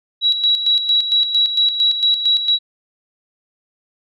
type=tone with tremolo; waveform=sine; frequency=3892 Hz; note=B7; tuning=26 cents flat; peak=-11 dBFS; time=0.21-2.59 s; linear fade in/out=50 ms; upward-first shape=square; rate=4.4 Hz; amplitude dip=60%; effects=none